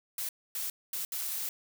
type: noise bursts at uneven times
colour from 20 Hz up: blue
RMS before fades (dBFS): -35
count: 4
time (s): 0.18-0.29 / 0.55-0.7 / 0.93-1.05 / 1.12-1.49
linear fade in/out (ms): 2
effects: none